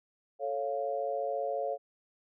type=chord; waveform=sine; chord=A augmented; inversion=none; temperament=equal; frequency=440 / 554.4 / 698.5 Hz; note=A4 / C#5 / E#5; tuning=0 / 0 / 0 cents; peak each=-37 / -33 / -35 dBFS; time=0.39-1.78 s; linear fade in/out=50 ms; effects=none